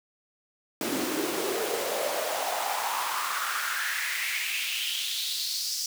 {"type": "noise with high-pass filter sweep", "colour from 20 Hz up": "pink", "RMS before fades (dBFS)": -30, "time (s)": [0.81, 5.86], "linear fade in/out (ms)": 2, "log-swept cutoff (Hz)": [260, 5400], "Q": 4.2, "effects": []}